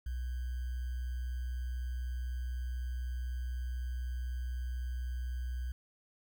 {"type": "tone with sample-and-hold", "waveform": "sine", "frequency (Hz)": 62, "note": "B1", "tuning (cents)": 7, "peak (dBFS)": -34, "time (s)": [0.06, 5.72], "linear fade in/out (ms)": 5, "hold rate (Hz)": 1575, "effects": []}